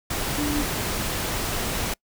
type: tone in noise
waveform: sine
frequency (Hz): 293.7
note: D4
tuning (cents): 0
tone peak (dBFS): -24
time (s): 0.38-0.63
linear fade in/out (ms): 5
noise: pink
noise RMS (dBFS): -27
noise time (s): 0.1-1.94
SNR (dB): 0
effects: noise-tail reverb RT60 0.1 s tail -26 dB re dry